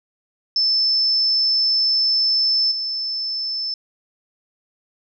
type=tone with level steps; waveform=sine; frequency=5274 Hz; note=E8; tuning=in tune; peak=-15 / -22 dBFS; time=0.56-3.74 s; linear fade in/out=2 ms; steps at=2.71 s; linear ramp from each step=10 ms; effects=none